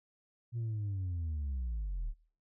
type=linear sweep; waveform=sine; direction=down; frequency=120 to 34.97 Hz; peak=-31 dBFS; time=0.52-2.14 s; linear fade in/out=50 ms; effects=noise-tail reverb RT60 0.5 s tail -22 dB re dry + tanh soft clip ceiling -32 dBFS